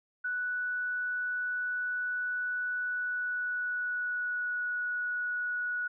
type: tone with pitch glide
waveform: sine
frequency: 1480 to 1465.5 Hz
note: F#6 to F#6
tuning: 0 to -17 cents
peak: -30 dBFS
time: 0.24-5.88 s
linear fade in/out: 10 ms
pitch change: -17 cents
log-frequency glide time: 2.79-4.67 s
effects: none